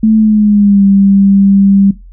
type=tone with pitch glide; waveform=sine; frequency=218.9 to 197.28 Hz; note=A3 to G3; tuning=-9 to +11 cents; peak=-4 dBFS; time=0.03-1.91 s; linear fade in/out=5 ms; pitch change=-180 cents; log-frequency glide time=0.17-0.84 s; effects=noise-tail reverb RT60 0.2 s tail -17 dB re dry + added 43 Hz sine -31 dBFS peak until 2.12 s